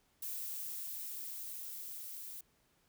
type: noise with level ramp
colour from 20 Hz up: violet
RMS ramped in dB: -41 to -47 dBFS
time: 0.22-2.41 s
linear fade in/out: 5 ms
effects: pink hiss -73 dBFS RMS until 2.88 s